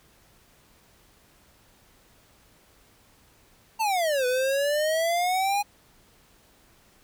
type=exponential two-way sweep; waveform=square; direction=down then up; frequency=916 to 494.3 to 828 Hz; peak=-23 dBFS; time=3.79-5.63 s; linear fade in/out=20 ms; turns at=4.26 s; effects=pink hiss -59 dBFS RMS until 7.03 s